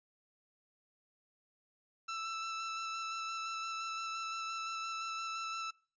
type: tone with vibrato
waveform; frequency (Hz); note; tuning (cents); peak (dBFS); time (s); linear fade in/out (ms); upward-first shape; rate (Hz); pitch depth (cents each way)
sawtooth; 1326; E6; +10; -34; 2.08-5.71; 10; square; 5.8; 10
effects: noise-tail reverb RT60 0.4 s tail -24 dB re dry + resampled to 16000 Hz